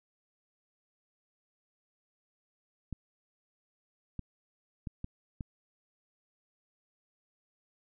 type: clicks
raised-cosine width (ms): 5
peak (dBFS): -25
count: 5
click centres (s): 2.927 / 4.193 / 4.872 / 5.044 / 5.408
effects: none